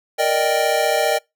square chord, Eb major seventh, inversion second, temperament equal, 466.2 / 587.3 / 622.3 / 784 Hz, Bb4 / D5 / Eb5 / G5, 0 / 0 / 0 / 0 cents, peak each -24 / -23 / -21 / -22 dBFS, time 0.18-1.19 s, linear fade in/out 20 ms, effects noise-tail reverb RT60 0.2 s tail -25 dB re dry

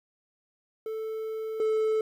triangle tone pair in turn, 440 / 436.7 Hz, A4 / A4, 0 / -13 cents, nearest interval unison, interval 13 cents, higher first, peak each -29 / -21 dBFS, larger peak second, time 0.86-1.6 / 1.6-2.01 s, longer first, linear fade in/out 2 ms, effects 10-bit

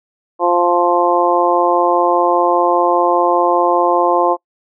harmonic tone, 175 Hz, F3, 4 cents sharp, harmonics 2 / 3 / 4 / 5 / 6, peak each -17 / -17 / -17 / -17 / -17 dBFS, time 0.39-4.37 s, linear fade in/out 50 ms, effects noise-tail reverb RT60 0.1 s tail -24 dB re dry

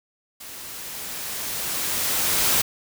white noise with level ramp, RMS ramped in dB -39 to -19 dBFS, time 0.4-2.62 s, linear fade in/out 10 ms, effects none

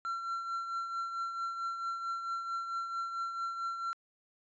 triangle tone with tremolo, 1360 Hz, F6, 46 cents flat, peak -30 dBFS, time 0.05-3.93 s, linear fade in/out 0 ms, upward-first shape triangle, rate 4.5 Hz, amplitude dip 55%, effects resampled to 16000 Hz

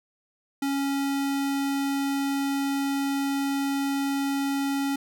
square tone, 277.1 Hz, C#4, 1 cent flat, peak -25 dBFS, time 0.62-4.96 s, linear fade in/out 5 ms, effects none

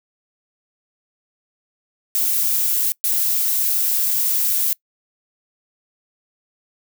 violet noise bursts at uneven times, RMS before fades -19 dBFS, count 2, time 2.15-2.92 / 3.04-4.73 s, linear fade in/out 0 ms, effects noise-tail reverb RT60 0.1 s tail -24 dB re dry

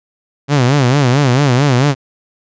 sawtooth tone with vibrato, 133.6 Hz, C3, 36 cents sharp, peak -5 dBFS, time 0.48-1.95 s, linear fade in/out 50 ms, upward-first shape sine, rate 4.5 Hz, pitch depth 170 cents each way, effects resampled to 16000 Hz

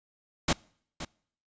pink noise with echo, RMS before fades -24 dBFS, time 0.48-0.53 s, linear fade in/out 5 ms, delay 520 ms, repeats 1, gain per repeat -13 dB, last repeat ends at 1.05 s, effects noise-tail reverb RT60 0.6 s tail -26 dB re dry + resampled to 16000 Hz

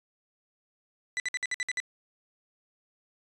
40% pulse tone bursts, 1988 Hz, B6, 11 cents sharp, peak -27 dBFS, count 8, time 1.17-1.801 s, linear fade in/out 0 ms, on 29 ms, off 57 ms, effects resampled to 24000 Hz

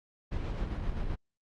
brown noise with tremolo, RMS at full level -32 dBFS, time 0.31-1.16 s, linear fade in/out 20 ms, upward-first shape square, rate 7.6 Hz, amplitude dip 30%, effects low-pass 4000 Hz 12 dB/octave + Opus 48 kbps

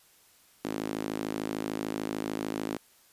sawtooth tone with high-pass filter, 53.4 Hz, G#1, 49 cents sharp, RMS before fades -34 dBFS, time 0.64-2.77 s, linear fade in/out 5 ms, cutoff 280 Hz, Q 2.5, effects white hiss -61 dBFS RMS until 3.12 s + resampled to 32000 Hz

